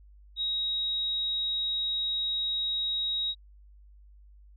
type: tone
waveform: sine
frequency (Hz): 3800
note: A#7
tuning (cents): +33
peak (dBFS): -27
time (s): 0.36-3.35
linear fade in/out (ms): 50
effects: added 50 Hz sine -51 dBFS peak until 4.56 s